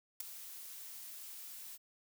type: noise with ADSR envelope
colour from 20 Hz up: blue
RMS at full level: -36 dBFS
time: 0.2-1.78 s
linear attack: 4 ms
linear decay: 10 ms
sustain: -13 dB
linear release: 32 ms
effects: none